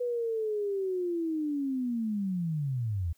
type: linear sweep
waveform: sine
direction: down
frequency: 493.9 to 77.78 Hz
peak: -28 dBFS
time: 0-3.13 s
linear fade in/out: 10 ms
effects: white hiss -69 dBFS RMS until 3.17 s